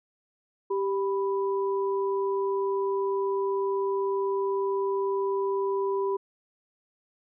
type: tone pair together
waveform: sine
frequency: 392 / 987.8 Hz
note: G4 / B5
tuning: 0 / 0 cents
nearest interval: octave + major third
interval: 1600 cents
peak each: -25 / -32 dBFS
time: 0.7-6.17 s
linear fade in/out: 10 ms
effects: none